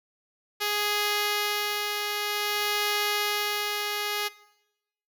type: tone with tremolo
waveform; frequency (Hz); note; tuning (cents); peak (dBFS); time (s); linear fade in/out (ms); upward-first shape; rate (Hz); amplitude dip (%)
5% pulse; 415.3; G#4; 0; -13; 0.6-4.29; 20; sine; 0.53; 35
effects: noise-tail reverb RT60 0.9 s tail -20 dB re dry